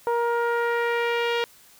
sawtooth tone with low-pass filter sweep, 471.3 Hz, A#4, 19 cents sharp, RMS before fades -24 dBFS, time 0.07-1.44 s, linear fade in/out 0 ms, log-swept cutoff 1000 to 3300 Hz, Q 1.9, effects white hiss -53 dBFS RMS until 1.79 s

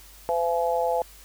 harmonic tone, 169.5 Hz, E3, 49 cents sharp, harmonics 3 / 4 / 5, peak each -25 / -26 / -27 dBFS, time 0.29-1.02 s, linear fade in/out 0 ms, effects added 50 Hz sine -50 dBFS peak until 1.24 s + white hiss -50 dBFS RMS until 1.24 s

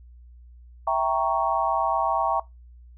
sine chord, E diminished seventh, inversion none, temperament equal, 659.3 / 784 / 932.3 / 1108.7 Hz, E5 / G5 / Bb5 / Db6, 0 / 0 / 0 / 0 cents, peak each -26 dBFS, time 0.87-2.4 s, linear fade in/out 5 ms, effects noise-tail reverb RT60 0.2 s tail -21 dB re dry + added 60 Hz sine -45 dBFS peak until 2.97 s

